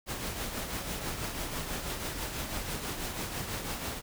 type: noise with tremolo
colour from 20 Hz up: pink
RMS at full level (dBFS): -34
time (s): 0.06-4.02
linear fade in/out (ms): 50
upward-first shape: triangle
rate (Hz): 6.1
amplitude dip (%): 50
effects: none